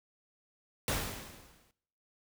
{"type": "noise with exponential decay", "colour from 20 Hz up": "pink", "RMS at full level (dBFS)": -30, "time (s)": [0.88, 1.71], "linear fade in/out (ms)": 1, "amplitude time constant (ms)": 180, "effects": ["noise-tail reverb RT60 0.8 s tail -21 dB re dry"]}